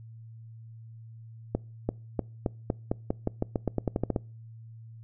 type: accelerating click train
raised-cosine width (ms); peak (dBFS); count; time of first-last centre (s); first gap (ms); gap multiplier
2; -13; 17; 1.55-4.162; 340; 0.89
effects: noise-tail reverb RT60 0.4 s tail -25 dB re dry + added 113 Hz sine -44 dBFS peak until 5.03 s